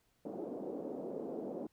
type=band-pass noise; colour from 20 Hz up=pink; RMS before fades=-42 dBFS; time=0.25-1.67 s; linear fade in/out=5 ms; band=250 to 570 Hz; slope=24 dB/octave; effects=pink hiss -75 dBFS RMS until 1.72 s